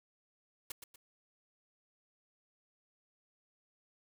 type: noise with echo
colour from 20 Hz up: white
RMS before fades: -41 dBFS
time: 0.7-0.72 s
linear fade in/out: 5 ms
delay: 120 ms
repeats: 2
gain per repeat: -8 dB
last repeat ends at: 0.96 s
effects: none